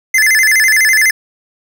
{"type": "tone with vibrato", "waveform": "square", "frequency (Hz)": 1900, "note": "A#6", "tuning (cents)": 33, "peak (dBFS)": -8, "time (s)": [0.14, 1.11], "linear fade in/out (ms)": 5, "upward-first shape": "square", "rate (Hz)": 12, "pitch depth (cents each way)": 150, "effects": []}